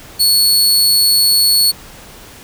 sawtooth tone, 4400 Hz, C#8, 14 cents flat, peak -6 dBFS, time 0.19-1.72 s, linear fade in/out 20 ms, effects pink hiss -37 dBFS RMS until 2.43 s

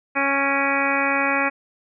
harmonic tone with a mistuned harmonic, 276.7 Hz, C#4, 3 cents flat, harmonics 1 / 2 / 3 / 4 / 5 / 6 / 7 / 8 / 9, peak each -27 / -27 / -27 / -27 / -27 / -27 / -27 / -27 / -27 dBFS, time 0.15-1.5 s, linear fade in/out 20 ms, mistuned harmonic 8, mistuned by +41 cents, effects none

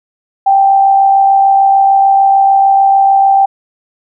sine tone with amplitude modulation, 784 Hz, G5, in tune, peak -3 dBFS, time 0.46-3.46 s, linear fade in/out 10 ms, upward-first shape sine, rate 66.7 Hz, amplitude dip 35%, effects none

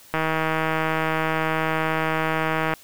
click train, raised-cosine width 0.5 ms, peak -8 dBFS, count 414, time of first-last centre 0.14-2.737 s, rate 159 Hz, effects white hiss -49 dBFS RMS until 2.83 s

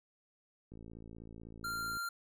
click train, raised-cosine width 3 ms, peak -38 dBFS, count 71, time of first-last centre 0.72-1.97 s, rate 56 Hz
square tone, 1387 Hz, F6, 12 cents flat, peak -37 dBFS, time 1.64-2.09 s, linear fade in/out 5 ms
effects none

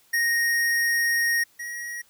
square tone pair in turn, 1864.7 / 1899.5 Hz, A#6 / A#6, 0 / +32 cents, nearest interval unison, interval 32 cents, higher second, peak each -21 / -32 dBFS, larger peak first, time 0.13-1.44 / 1.59-2.02 s, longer first, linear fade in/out 10 ms, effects white hiss -60 dBFS RMS until 2.09 s

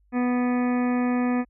harmonic tone, 246.8 Hz, B3, 1 cent flat, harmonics 1 / 2 / 3 / 4 / 5 / 7 / 8 / 9 / 10, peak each -21 / -32 / -33 / -38 / -37 / -39 / -43 / -43 / -44 dBFS, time 0.12-1.45 s, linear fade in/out 50 ms, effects added 50 Hz sine -59 dBFS peak until 1.49 s

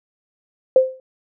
sine tone with exponential decay, 520 Hz, C5, 11 cents flat, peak -5 dBFS, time 0.76-1 s, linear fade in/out 2 ms, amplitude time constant 51 ms, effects none

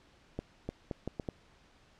accelerating click train, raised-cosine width 2 ms, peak -22 dBFS, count 6, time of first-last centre 0.39-1.288 s, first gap 300 ms, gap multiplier 0.74, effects pink hiss -63 dBFS RMS until 1.99 s + low-pass 5000 Hz 12 dB/octave

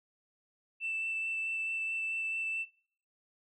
sine tone with vibrato, 2658 Hz, E7, 14 cents sharp, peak -31 dBFS, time 0.8-2.66 s, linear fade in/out 50 ms, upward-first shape sine, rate 4.6 Hz, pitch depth 9 cents each way, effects noise-tail reverb RT60 0.6 s tail -26 dB re dry + tanh soft clip ceiling -28 dBFS

